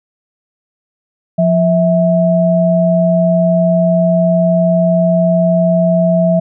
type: tone pair together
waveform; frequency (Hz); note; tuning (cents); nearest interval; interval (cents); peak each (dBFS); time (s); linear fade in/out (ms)
sine; 175 / 652; F3 / E5; +4 / -19; octave + major seventh; 2277; -11; 1.38-6.4; 10
effects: none